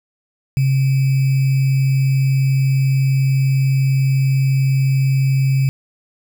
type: tone with sample-and-hold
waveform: sine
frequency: 134.3 Hz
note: C3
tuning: 46 cents sharp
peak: -12 dBFS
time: 0.57-5.69 s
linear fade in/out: 0 ms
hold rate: 2450 Hz
effects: none